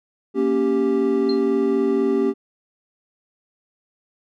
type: chord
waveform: triangle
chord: G diminished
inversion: first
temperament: equal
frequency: 233.1 / 277.2 / 392 Hz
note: Bb3 / Db4 / G4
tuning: 0 / 0 / 0 cents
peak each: -22 / -20 / -17 dBFS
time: 0.34-2.34 s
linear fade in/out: 50 ms
type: tone with exponential decay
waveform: sine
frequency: 4186 Hz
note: C8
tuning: in tune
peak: -25 dBFS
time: 1.29-1.43 s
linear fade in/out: 5 ms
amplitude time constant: 29 ms
effects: none